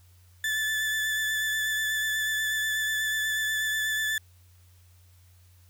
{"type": "tone with vibrato", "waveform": "35% pulse", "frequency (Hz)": 1746, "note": "A6", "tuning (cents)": -14, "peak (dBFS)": -24, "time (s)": [0.44, 4.18], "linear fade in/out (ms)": 2, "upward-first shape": "triangle", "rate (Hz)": 8.2, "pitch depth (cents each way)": 19, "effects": ["added 89 Hz sine -54 dBFS peak until 5.69 s", "white hiss -64 dBFS RMS until 5.69 s"]}